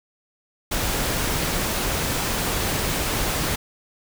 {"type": "noise", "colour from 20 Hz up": "pink", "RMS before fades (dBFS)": -24, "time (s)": [0.71, 3.56], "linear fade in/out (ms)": 10, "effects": []}